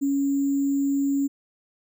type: tone with sample-and-hold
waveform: sine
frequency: 278.3 Hz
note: C#4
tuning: 7 cents sharp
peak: -20 dBFS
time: 0.01-1.28 s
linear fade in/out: 20 ms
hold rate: 7350 Hz
effects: none